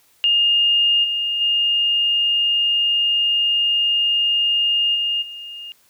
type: tone with level steps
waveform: sine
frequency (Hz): 2830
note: F7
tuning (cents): +22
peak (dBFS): -13 / -19 / -15 / -18 / -31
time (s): 0.24-5.72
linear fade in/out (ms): 0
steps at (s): 1.03 / 1.4 / 4.94 / 5.21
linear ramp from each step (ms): 20
effects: white hiss -57 dBFS RMS until 5.89 s